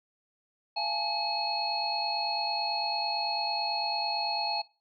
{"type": "tone cluster", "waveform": "sine", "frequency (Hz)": [687, 833, 882, 2555, 4320], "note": ["F5", "G#5", "A5", "D#7", "C#8"], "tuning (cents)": [-29, 5, 4, 45, -45], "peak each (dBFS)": [-38, -32, -39, -39, -32], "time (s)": [0.76, 4.62], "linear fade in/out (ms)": 10, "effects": ["noise-tail reverb RT60 0.3 s tail -20 dB re dry"]}